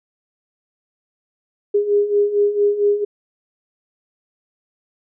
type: beating tone pair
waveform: sine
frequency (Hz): 406.9 / 411.3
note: G#4 / G#4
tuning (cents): -35 / -17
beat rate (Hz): 4.4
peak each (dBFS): -20 / -15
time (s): 1.74-3.05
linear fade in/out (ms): 10
effects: none